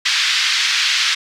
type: band-pass noise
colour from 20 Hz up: white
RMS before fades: -17 dBFS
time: 0.05-1.15 s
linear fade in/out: 10 ms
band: 1500 to 4900 Hz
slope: 24 dB/octave
effects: none